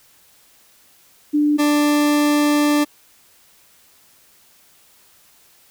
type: tone pair in turn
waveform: sine / 40% pulse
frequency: 296.2 / 294.7 Hz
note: D4 / D4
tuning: +15 / +6 cents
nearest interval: unison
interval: 9 cents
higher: first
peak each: -13 dBFS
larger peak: neither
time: 1.33-1.58 / 1.58-2.85 s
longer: second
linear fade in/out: 20 ms
effects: white hiss -53 dBFS RMS until 5.7 s